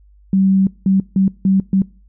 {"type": "tone bursts at uneven times", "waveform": "sine", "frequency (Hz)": 192.2, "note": "G3", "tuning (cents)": -34, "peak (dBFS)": -10, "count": 5, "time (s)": [[0.33, 0.67], [0.86, 1], [1.16, 1.28], [1.45, 1.6], [1.73, 1.82]], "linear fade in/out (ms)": 2, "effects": ["noise-tail reverb RT60 0.4 s tail -24 dB re dry", "added 50 Hz sine -45 dBFS peak until 2.08 s"]}